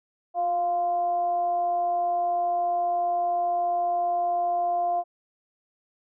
sine tone with frequency modulation, 698.5 Hz, F5, in tune, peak -22 dBFS, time 0.34-5.04 s, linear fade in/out 50 ms, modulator 343 Hz, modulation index 0.27, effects none

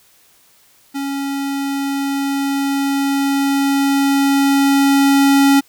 square tone with level ramp, 277.2 Hz, C#4, in tune, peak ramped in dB -21 to -9 dBFS, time 0.94-5.61 s, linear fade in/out 20 ms, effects white hiss -52 dBFS RMS until 5.68 s

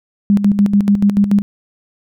sine tone with tremolo, 202.3 Hz, G#3, 45 cents flat, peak -7 dBFS, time 0.3-1.42 s, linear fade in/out 0 ms, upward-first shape square, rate 6.9 Hz, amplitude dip 65%, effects none

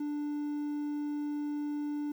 triangle tone with quantisation, 294.2 Hz, D4, 3 cents sharp, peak -30 dBFS, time 0-2.12 s, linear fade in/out 5 ms, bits 10, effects none

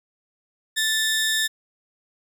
sawtooth tone pair together, 1760 / 3727 Hz, A6 / A#7, 0 / -1 cents, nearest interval octave + minor second, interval 1299 cents, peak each -19 / -21 dBFS, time 0.76-1.48 s, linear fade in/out 20 ms, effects none

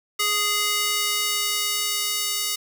square tone with high-pass filter sweep, 415.3 Hz, G#4, in tune, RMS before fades -24 dBFS, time 0.19-2.56 s, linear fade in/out 10 ms, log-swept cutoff 1800 to 3800 Hz, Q 0.72, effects none

